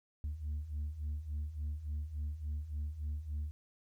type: beating tone pair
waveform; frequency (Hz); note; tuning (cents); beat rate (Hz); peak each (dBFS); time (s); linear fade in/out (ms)
sine; 72.5 / 76; D2 / D#2; -22 / -40; 3.5; -40 / -36; 0.24-3.51; 0
effects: tanh soft clip ceiling -33 dBFS + 12-bit